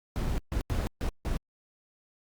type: noise bursts at uneven times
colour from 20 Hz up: brown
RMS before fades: -29 dBFS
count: 5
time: 0.16-0.38 / 0.52-0.61 / 0.7-0.87 / 1.01-1.09 / 1.25-1.37 s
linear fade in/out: 0 ms
effects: Opus 48 kbps